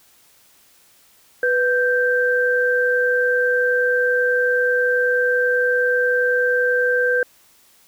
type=tone pair together; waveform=sine; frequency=494.4 / 1568 Hz; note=B4 / G6; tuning=+2 / 0 cents; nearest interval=octave + minor sixth; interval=1998 cents; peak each=-18 / -18 dBFS; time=1.43-7.23 s; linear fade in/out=2 ms; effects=white hiss -54 dBFS RMS until 7.87 s